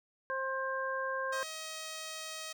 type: harmonic tone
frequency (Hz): 530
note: C5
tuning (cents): +22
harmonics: 1 / 2 / 3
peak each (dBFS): -37 / -37 / -37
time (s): 0.3-1.43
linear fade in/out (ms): 0
type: tone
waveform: 5% pulse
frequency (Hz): 633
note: D#5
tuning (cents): +30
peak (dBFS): -29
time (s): 1.32-2.53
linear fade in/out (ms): 10
effects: none